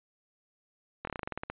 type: slowing click train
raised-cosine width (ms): 0.5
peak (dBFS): -20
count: 12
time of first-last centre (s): 1.05-1.5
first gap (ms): 23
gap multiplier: 1.11
effects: resampled to 8000 Hz